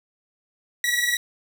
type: tone pair together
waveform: sawtooth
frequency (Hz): 1920.9 / 1941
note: B6 / B6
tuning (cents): -49 / -31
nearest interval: unison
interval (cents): 18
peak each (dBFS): -20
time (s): 0.84-1.17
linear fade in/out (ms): 2
effects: none